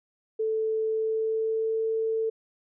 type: tone with pitch glide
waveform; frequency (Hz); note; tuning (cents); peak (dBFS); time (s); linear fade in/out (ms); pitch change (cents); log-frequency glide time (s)
sine; 440 to 445.4; A4 to A4; 0 to +21; -24; 0.39-2.3; 10; +21; 0.86-1.84
effects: none